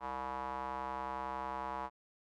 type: tone with band-pass filter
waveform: square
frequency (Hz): 65.41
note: C2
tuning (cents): 0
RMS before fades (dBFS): -40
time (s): 0-1.9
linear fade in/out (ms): 50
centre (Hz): 960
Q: 4.3
effects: none